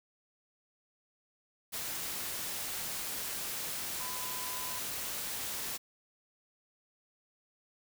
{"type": "tone in noise", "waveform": "sine", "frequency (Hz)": 1006, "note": "B5", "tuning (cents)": 32, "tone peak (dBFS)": -44, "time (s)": [3.99, 4.8], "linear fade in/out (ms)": 20, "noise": "white", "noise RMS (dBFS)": -38, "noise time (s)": [1.72, 5.78], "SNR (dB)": -9, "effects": []}